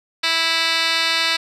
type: tone with band-pass filter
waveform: 10% pulse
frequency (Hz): 328.5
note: E4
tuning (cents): -6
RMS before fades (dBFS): -19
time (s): 0.23-1.37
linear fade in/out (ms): 10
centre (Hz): 3400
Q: 8.6
effects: none